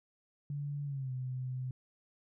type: tone with pitch glide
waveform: sine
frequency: 143.9 to 128.2 Hz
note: D3 to C3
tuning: -35 to -35 cents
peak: -35 dBFS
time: 0.5-1.71 s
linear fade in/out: 2 ms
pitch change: -200 cents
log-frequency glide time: 0.85-1.12 s
effects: none